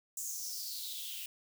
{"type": "noise with high-pass filter sweep", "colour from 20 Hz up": "blue", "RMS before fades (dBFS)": -41, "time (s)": [0.17, 1.26], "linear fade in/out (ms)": 2, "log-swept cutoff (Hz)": [7300, 2700], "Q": 5.7, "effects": []}